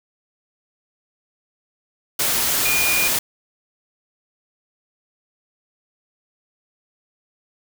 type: tone in noise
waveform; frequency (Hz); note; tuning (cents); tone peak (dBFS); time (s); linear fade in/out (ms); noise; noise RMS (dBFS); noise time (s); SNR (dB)
sine; 2432; D#7; -40; -20; 2.65-3.08; 5; white; -20; 2.19-3.19; -3
effects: none